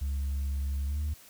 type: tone with pitch glide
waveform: sine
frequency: 69.3 to 74.7 Hz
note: C#2 to D2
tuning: 0 to +30 cents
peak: -26 dBFS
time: 0.01-1.14 s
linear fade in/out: 10 ms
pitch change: +130 cents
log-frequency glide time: 0.86-1 s
effects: tanh soft clip ceiling -27 dBFS + white hiss -54 dBFS RMS until 1.29 s